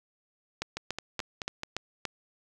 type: two click trains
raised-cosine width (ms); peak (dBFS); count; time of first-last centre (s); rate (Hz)
0.2; -17 / -14; 5 / 6; 0.77-1.634 / 0.62-2.053; 4.63 / 3.49
effects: none